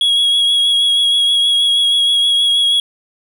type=tone with vibrato; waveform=triangle; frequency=3322 Hz; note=G#7; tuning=in tune; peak=-9 dBFS; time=0.01-2.8 s; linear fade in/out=2 ms; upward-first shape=triangle; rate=6.3 Hz; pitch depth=22 cents each way; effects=none